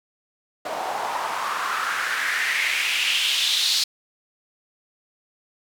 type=noise with band-pass filter sweep; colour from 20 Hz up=white; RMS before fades=-24 dBFS; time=0.65-3.84 s; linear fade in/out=5 ms; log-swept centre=670 to 4300 Hz; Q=3.5; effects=none